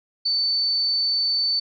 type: tone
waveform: sine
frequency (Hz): 4522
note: C#8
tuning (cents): +34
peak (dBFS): -19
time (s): 0.25-1.6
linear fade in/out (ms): 10
effects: none

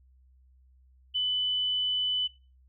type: tone with frequency modulation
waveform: sine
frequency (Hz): 3000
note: F#7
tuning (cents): +23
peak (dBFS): -25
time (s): 1.14-2.28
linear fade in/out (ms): 20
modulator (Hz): 47.8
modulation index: 0.26
effects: noise-tail reverb RT60 0.3 s tail -19 dB re dry + added 64 Hz sine -57 dBFS peak until 2.68 s

